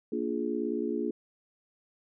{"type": "chord", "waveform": "sine", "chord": "Bb dominant seventh", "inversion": "none", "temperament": "just", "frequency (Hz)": [233.1, 291.4, 349.6, 419.5], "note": ["Bb3", "D4", "F4", "Ab4"], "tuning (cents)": [0, -13, 2, 17], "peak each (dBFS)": -34, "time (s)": [0.12, 1.11], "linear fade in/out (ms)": 5, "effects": []}